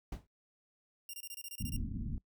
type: noise with exponential decay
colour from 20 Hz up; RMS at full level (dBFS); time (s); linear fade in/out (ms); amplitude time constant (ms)
brown; -36; 0.12-0.27; 5; 31
type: tone bursts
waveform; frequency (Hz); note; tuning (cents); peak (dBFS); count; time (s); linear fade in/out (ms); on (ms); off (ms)
5% pulse; 2794; F7; 0; -33; 10; 1.09-1.765; 2; 45; 25
type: low-pass noise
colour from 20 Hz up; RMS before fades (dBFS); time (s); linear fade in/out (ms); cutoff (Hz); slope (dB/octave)
pink; -38; 1.6-2.18; 2; 270; 48
effects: noise-tail reverb RT60 0.1 s tail -21 dB re dry

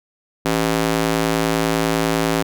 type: tone with high-pass filter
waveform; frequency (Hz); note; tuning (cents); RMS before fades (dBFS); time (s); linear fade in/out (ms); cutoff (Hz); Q
square; 55; A1; 0; -19; 0.45-2.43; 10; 240; 0.86
effects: none

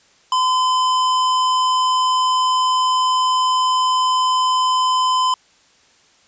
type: tone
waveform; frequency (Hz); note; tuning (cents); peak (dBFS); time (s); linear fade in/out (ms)
square; 1020; C6; -44; -15; 0.32-5.34; 2
effects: white hiss -54 dBFS RMS until 6.27 s + resampled to 16000 Hz

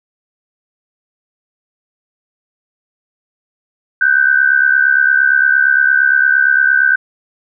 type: tone pair together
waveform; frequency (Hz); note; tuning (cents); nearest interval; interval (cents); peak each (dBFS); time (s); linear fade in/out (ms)
sine; 1499.3 / 1568; F#6 / G6; +22 / 0; minor second; 78; -11; 4.01-6.96; 5
effects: none

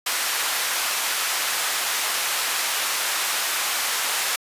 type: high-pass noise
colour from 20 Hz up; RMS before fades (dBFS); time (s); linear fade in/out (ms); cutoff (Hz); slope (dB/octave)
pink; -24; 0.06-4.36; 5; 1100; 12
effects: resampled to 32000 Hz

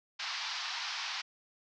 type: band-pass noise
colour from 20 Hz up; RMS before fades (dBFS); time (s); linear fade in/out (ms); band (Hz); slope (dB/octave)
white; -38; 0.19-1.22; 10; 780 to 5400; 48
effects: none

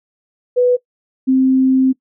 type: tone pair in turn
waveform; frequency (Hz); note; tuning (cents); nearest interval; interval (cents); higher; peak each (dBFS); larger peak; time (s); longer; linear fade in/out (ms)
sine; 494.4 / 261.9; B4 / C4; +2 / +2; major seventh; 1100; first; -9; neither; 0.56-0.77 / 1.27-1.93; second; 20
effects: noise-tail reverb RT60 0.1 s tail -20 dB re dry

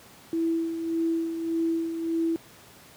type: tone with tremolo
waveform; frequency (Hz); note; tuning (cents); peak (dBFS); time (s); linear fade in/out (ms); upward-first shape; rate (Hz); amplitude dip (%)
sine; 329.6; E4; 0; -22; 0.33-2.36; 0; sine; 1.7; 55
effects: pink hiss -51 dBFS RMS until 2.96 s + high-pass 100 Hz 12 dB/octave

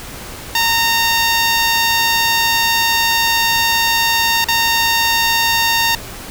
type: tone with dropouts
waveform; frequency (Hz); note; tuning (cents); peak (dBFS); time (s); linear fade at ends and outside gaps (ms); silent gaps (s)
10% pulse; 920; A#5; -23; -4; 0.55-5.95; 2; 4.443-4.485
effects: pink hiss -31 dBFS RMS until 6.3 s

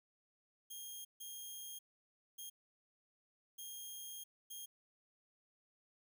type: tone bursts at uneven times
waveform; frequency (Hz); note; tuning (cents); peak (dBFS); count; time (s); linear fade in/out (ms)
5% pulse; 3233; G#7; -47; -38; 5; 0.7-1.05 / 1.2-1.79 / 2.38-2.5 / 3.58-4.24 / 4.5-4.66; 10
effects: 13-bit

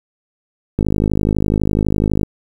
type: click train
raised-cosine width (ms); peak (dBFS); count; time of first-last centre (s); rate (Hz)
3; -3; 76; 0.79-2.232; 52
effects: 7-bit

